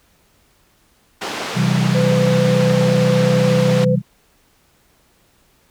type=band-pass noise; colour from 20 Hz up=pink; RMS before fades=-26 dBFS; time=1.21-3.85 s; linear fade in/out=10 ms; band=300 to 5100 Hz; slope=12 dB/octave
type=chord; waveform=sine; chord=C major; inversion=none; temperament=equal with one note detuned; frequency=130.81 / 164.81 / 193.08 Hz; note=C3 / E3 / G3; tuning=0 / 0 / -26 cents; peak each=-18 dBFS; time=1.54-4.02 s; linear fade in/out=50 ms
type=tone; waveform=sine; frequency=506 Hz; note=B4; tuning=42 cents sharp; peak=-16 dBFS; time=1.94-3.96 s; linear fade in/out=20 ms
effects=pink hiss -57 dBFS RMS until 5.7 s